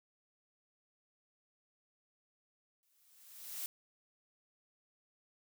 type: noise with exponential growth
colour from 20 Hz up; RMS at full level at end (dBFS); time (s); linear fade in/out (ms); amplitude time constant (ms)
blue; -39; 2.83-3.66; 0; 180
effects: none